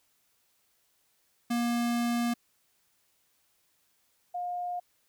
square / sine tone pair in turn, 237.4 / 711.4 Hz, A#3 / F5, +32 / +32 cents, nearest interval octave + perfect fifth, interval 1900 cents, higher second, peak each -27 / -31 dBFS, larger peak first, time 1.5-2.34 / 4.34-4.8 s, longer first, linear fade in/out 10 ms, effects white hiss -71 dBFS RMS until 5.08 s

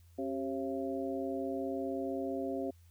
harmonic tone with a mistuned harmonic, 135.1 Hz, C#3, 44 cents flat, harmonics 2 / 3 / 4 / 5, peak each -37 / -39 / -40 / -41 dBFS, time 0.18-2.71 s, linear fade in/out 10 ms, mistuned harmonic 3, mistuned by -68 cents, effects added 85 Hz sine -57 dBFS peak until 2.9 s + white hiss -71 dBFS RMS until 2.9 s

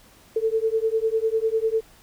sine beating tone pair, 440 / 450 Hz, A4 / A4, 0 / +39 cents, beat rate 10 Hz, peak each -23 dBFS, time 0.36-1.81 s, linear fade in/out 5 ms, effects pink hiss -53 dBFS RMS until 2.02 s

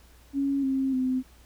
sine tone with pitch steps, 277.2 / 267.1 / 257.4 Hz, C#4 / C4 / C4, 0 / +36 / -28 cents, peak -23 dBFS, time 0.33-1.23 s, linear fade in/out 50 ms, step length 300 ms, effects added 60 Hz sine -53 dBFS peak until 1.45 s + pink hiss -58 dBFS RMS until 1.45 s

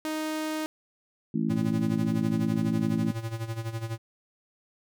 sawtooth tone, 311.1 Hz, D#4, in tune, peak -25 dBFS, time 0.05-0.66 s, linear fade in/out 0 ms
harmonic tone, 55 Hz, A1, in tune, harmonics 3 / 4 / 5 / 6, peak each -30 / -27 / -32 / -34 dBFS, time 1.34-3.12 s, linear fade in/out 5 ms
square tone with tremolo, 113.3 Hz, A#2, 49 cents flat, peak -29 dBFS, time 1.49-3.98 s, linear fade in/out 20 ms, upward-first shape sine, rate 12 Hz, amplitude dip 75%
effects none

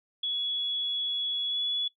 sine tone with pitch glide, 3376 to 3405 Hz, G#7 to G#7, +28 to +42 cents, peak -27 dBFS, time 0.23-1.88 s, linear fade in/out 5 ms, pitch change +14 cents, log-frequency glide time 1.48-1.59 s, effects noise-tail reverb RT60 0.1 s tail -18 dB re dry

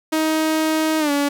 sawtooth tone with pitch glide, 314.9 to 285.4 Hz, D#4 to D4, +21 to -49 cents, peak -13 dBFS, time 0.12-1.29 s, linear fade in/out 10 ms, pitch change -170 cents, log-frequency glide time 0.99-1.11 s, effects 9-bit

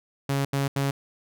sawtooth tone bursts at uneven times, 138.59 Hz, C#3, in tune, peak -19 dBFS, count 3, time 0.29-0.45 / 0.53-0.68 / 0.76-0.91 s, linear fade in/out 5 ms, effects none

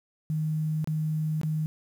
sine tone with dropouts, 155.56 Hz, D#3, in tune, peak -25 dBFS, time 0.3-1.66 s, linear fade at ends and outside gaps 0 ms, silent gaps 0.844-0.874 / 1.414-1.433 s, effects 9-bit

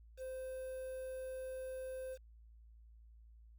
triangle tone with quantisation, 519 Hz, C5, 14 cents flat, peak -40 dBFS, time 0.17-2.18 s, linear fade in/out 50 ms, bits 10, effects added 56 Hz sine -57 dBFS peak until 3.58 s

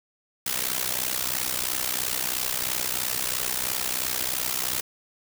white noise with amplitude modulation, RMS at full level -24 dBFS, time 0.46-4.81 s, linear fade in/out 5 ms, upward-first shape sine, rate 63 Hz, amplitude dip 85%, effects none

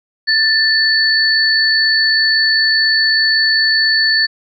sine tone pair together, 1769 / 4464 Hz, A6 / C#8, +9 / +11 cents, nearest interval octave + major third, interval 1602 cents, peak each -13 dBFS, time 0.27-4.27 s, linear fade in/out 20 ms, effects none

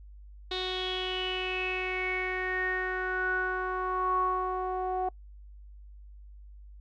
sawtooth tone with low-pass filter sweep, 370 Hz, F#4, in tune, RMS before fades -31 dBFS, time 0.51-5.09 s, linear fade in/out 5 ms, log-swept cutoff 3800 to 820 Hz, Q 9.7, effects noise-tail reverb RT60 0.1 s tail -26 dB re dry + added 50 Hz sine -46 dBFS peak until 6.8 s

